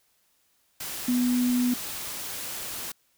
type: tone in noise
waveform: sine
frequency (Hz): 246.9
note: B3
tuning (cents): 0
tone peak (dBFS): -21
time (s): 1.08-1.74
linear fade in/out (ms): 5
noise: white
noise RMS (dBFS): -35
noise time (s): 0.8-2.92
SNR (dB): +11
effects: white hiss -68 dBFS RMS until 3.17 s